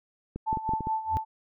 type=clicks; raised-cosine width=3 ms; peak=-21 dBFS; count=7; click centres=0.36 / 0.529 / 0.572 / 0.692 / 0.736 / 0.807 / 0.871 s
type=tone with tremolo; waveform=sine; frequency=880 Hz; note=A5; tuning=in tune; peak=-24 dBFS; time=0.46-1.25 s; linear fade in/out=20 ms; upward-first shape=sine; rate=4.8 Hz; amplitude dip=75%
type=tone with exponential growth; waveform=triangle; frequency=86 Hz; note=F2; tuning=26 cents flat; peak=-22 dBFS; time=1.05-1.17 s; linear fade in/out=0 ms; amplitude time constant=25 ms
effects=none

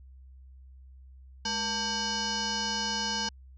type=tone with frequency modulation; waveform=sine; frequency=2960 Hz; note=F#7; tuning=in tune; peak=-28 dBFS; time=1.45-3.29 s; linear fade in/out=5 ms; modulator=688 Hz; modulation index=4.1; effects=added 65 Hz sine -48 dBFS peak until 3.57 s

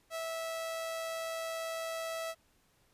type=tone with amplitude modulation; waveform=sawtooth; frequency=654 Hz; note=E5; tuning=14 cents flat; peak=-31 dBFS; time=0.1-2.35 s; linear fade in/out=50 ms; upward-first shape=sine; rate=118 Hz; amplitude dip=25%; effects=pink hiss -70 dBFS RMS until 2.93 s + resampled to 32000 Hz

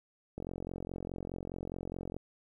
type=click train; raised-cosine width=2 ms; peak=-26 dBFS; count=81; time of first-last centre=0.38-2.166 s; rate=44.8 Hz; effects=11-bit

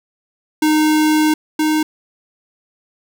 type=tone pair in turn; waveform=square; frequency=308 / 309.1 Hz; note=D#4 / D#4; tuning=-17 / -11 cents; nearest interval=unison; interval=6 cents; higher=second; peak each=-12 / -14 dBFS; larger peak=first; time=0.62-1.34 / 1.59-1.83 s; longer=first; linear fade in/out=5 ms; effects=none

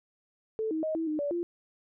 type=tone with pitch steps; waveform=sine; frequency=439.6 / 316.7 / 628 / 325.6 / 306.2 / 576 / 345.6 Hz; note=A4 / D#4 / D#5 / E4 / D#4 / D5 / F4; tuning=-2 / +31 / +16 / -21 / -28 / -34 / -18 cents; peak=-28 dBFS; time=0.59-1.43 s; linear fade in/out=0 ms; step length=120 ms; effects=none

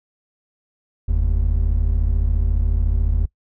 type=tone pair together; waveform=triangle; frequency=43.63 / 77.8 Hz; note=F1 / D#2; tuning=-1 / 0 cents; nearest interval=minor seventh; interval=1001 cents; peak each=-15 / -18 dBFS; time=1.08-3.26 s; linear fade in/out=10 ms; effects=noise-tail reverb RT60 0.1 s tail -22 dB re dry

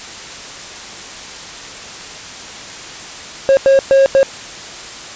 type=tone bursts at uneven times; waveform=triangle; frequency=542 Hz; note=C#5; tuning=39 cents flat; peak=-4 dBFS; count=4; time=3.49-3.57 / 3.66-3.79 / 3.91-4.06 / 4.15-4.23 s; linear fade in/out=0 ms; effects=white hiss -30 dBFS RMS until 5.15 s + resampled to 16000 Hz

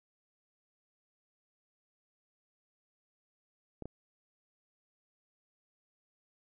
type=clicks; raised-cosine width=2 ms; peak=-28 dBFS; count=2; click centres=3.823 / 3.856 s; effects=none

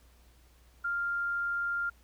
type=tone; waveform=sine; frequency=1396.9 Hz; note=F6; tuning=in tune; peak=-29 dBFS; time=0.84-1.9 s; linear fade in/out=10 ms; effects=added 60 Hz sine -58 dBFS peak until 2.03 s + pink hiss -65 dBFS RMS until 2.03 s

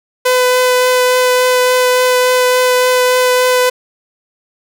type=tone with vibrato; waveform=sawtooth; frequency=503 Hz; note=B4; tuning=32 cents sharp; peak=-5 dBFS; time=0.25-3.7 s; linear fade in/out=10 ms; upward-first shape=triangle; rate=3.5 Hz; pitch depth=11 cents each way; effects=none

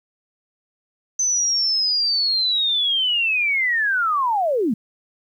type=linear sweep; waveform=sine; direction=down; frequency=6150 to 193.4 Hz; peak=-17 dBFS; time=1.19-4.74 s; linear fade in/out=5 ms; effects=9-bit

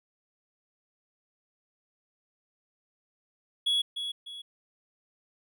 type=tone with echo; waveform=triangle; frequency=3360 Hz; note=G#7; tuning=19 cents sharp; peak=-22 dBFS; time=3.66-3.82 s; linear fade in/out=10 ms; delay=300 ms; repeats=2; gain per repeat=-8 dB; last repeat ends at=4.42 s; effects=none

